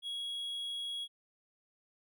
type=tone; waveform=triangle; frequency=3322 Hz; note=G#7; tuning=in tune; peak=-35 dBFS; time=0.02-1.08 s; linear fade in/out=50 ms; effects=none